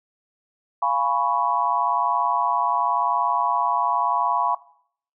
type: chord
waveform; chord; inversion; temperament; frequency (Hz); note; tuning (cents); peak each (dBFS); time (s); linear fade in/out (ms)
sine; C# dominant seventh; first; equal; 698.5 / 830.6 / 987.8 / 1108.7; E#5 / G#5 / B5 / C#6; 0 / 0 / 0 / 0; -27 / -26 / -22 / -24; 0.82-4.55; 5
effects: noise-tail reverb RT60 0.6 s tail -19 dB re dry